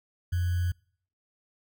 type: tone with sample-and-hold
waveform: sine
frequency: 88.2 Hz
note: F2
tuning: 18 cents sharp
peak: -24 dBFS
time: 0.32-0.72 s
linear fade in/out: 10 ms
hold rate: 1575 Hz
effects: noise-tail reverb RT60 0.6 s tail -26 dB re dry